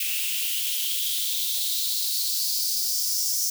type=noise with high-pass filter sweep; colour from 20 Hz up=blue; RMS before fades=-26 dBFS; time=0-3.5 s; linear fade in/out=5 ms; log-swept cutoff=2600 to 5700 Hz; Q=4.9; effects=none